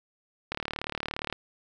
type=click train; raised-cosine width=0.3 ms; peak=-15 dBFS; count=31; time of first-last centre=0.52-1.326 s; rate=37.2 Hz; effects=none